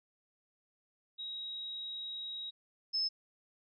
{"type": "tone pair in turn", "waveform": "sine", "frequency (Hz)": [3815, 5217], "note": ["A#7", "E8"], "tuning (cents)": [39, -19], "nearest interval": "perfect fourth", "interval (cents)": 542, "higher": "second", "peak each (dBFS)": [-39, -30], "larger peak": "second", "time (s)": [[1.18, 2.51], [2.93, 3.09]], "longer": "first", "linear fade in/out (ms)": 20, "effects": []}